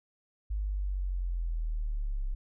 sine linear sweep, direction down, 51.91 to 32.7 Hz, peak -29 dBFS, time 0.5-2.35 s, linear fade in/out 10 ms, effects none

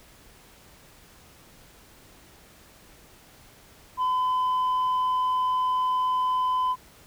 sine tone, 1013 Hz, B5, 44 cents sharp, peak -19 dBFS, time 3.97-6.76 s, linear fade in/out 50 ms, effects tanh soft clip ceiling -21 dBFS + pink hiss -53 dBFS RMS until 7.06 s

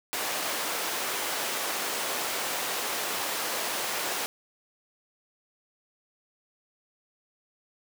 pink high-pass noise, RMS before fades -31 dBFS, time 0.13-4.26 s, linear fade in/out 0 ms, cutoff 490 Hz, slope 12 dB/octave, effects none

